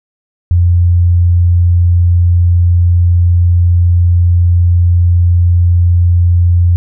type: tone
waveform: sine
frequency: 87.31 Hz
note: F2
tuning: in tune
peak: -5 dBFS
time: 0.51-6.76 s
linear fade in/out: 0 ms
effects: none